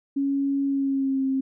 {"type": "tone with pitch glide", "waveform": "sine", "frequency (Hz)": [277.2, 266.8], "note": ["C#4", "C4"], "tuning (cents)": [0, 34], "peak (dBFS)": -21, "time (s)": [0.16, 1.41], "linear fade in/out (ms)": 10, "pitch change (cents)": -66, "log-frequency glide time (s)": [0.65, 1.25], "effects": []}